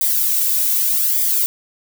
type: noise with flanger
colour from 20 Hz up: violet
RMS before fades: -17 dBFS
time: 0.01-1.46 s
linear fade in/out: 0 ms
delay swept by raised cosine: 0.72 to 2.22 ms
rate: 0.84 Hz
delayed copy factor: -0.6
effects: none